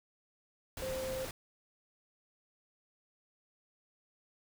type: tone in noise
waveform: sine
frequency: 523.3 Hz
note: C5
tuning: in tune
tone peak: -36 dBFS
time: 0.82-1.25 s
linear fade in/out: 2 ms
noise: pink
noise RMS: -43 dBFS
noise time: 0.77-1.31 s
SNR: +4 dB
effects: none